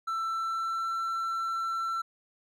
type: tone with pitch glide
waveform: triangle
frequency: 1333 to 1343.8 Hz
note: E6 to E6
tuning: +19 to +33 cents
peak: -27 dBFS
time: 0.07-2.02 s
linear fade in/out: 10 ms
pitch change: +14 cents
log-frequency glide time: 0.27-0.93 s
effects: none